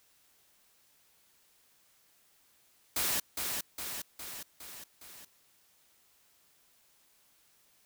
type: noise with echo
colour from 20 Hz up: white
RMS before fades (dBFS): -31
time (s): 2.96-3.2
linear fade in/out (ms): 5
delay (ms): 410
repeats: 5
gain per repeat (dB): -4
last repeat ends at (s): 5.25
effects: white hiss -67 dBFS RMS until 7.85 s